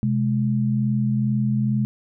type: tone pair together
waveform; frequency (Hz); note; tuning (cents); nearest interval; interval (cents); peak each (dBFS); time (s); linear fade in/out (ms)
sine; 128.2 / 210.5; C3 / G#3; -35 / +24; major sixth; 859; -21 / -21; 0.03-1.85; 0
effects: none